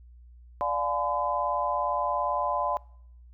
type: chord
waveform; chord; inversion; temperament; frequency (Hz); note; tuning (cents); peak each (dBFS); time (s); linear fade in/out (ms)
sine; D diminished seventh; none; just; 587.3 / 704.8 / 845.8 / 1014.9; D5 / F5 / Ab5 / Cb6; 0 / +16 / +31 / +47; -31 / -32 / -33 / -28; 0.61-2.77; 0
effects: noise-tail reverb RT60 0.7 s tail -24 dB re dry + added 60 Hz sine -48 dBFS peak until 3.33 s